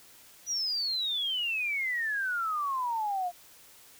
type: exponential sweep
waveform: sine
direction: down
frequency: 5920 to 691 Hz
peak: -28 dBFS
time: 0.46-3.32 s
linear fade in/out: 50 ms
effects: white hiss -55 dBFS RMS until 3.99 s